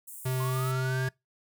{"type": "high-pass noise", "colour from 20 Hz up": "pink", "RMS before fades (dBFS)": -44, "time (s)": [0.07, 0.72], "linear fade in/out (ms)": 10, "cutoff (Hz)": 7900, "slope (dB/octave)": 48}
{"type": "tone with pitch glide", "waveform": "square", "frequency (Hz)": [129, 129.97], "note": ["C3", "C3"], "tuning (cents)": [-24, -11], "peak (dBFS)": -28, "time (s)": [0.25, 1.09], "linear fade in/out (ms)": 10, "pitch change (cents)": 13, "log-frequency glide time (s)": [0.41, 0.75]}
{"type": "linear sweep", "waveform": "triangle", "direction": "up", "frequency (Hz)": [1046.5, 1667], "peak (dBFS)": -34, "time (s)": [0.4, 1.09], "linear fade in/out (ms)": 2}
{"effects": ["noise-tail reverb RT60 0.2 s tail -24 dB re dry"]}